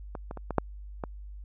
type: clicks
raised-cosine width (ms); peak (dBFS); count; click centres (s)
1; -22 / -23 / -25 / -18 / -8 / -18; 6; 0.152 / 0.311 / 0.373 / 0.507 / 0.583 / 1.038
effects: added 50 Hz sine -40 dBFS peak until 1.44 s